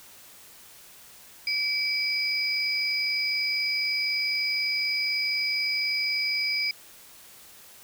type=tone pair together; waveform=sine; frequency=2308 / 4924 Hz; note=D7 / D#8; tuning=-31 / -19 cents; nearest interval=octave + minor second; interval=1312 cents; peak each=-27 dBFS; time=1.47-6.71 s; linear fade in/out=2 ms; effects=white hiss -50 dBFS RMS until 7.83 s